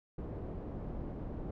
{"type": "low-pass noise", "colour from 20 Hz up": "pink", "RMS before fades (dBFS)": -41, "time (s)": [0.18, 1.51], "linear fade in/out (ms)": 5, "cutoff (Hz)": 500, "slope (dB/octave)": 12, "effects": []}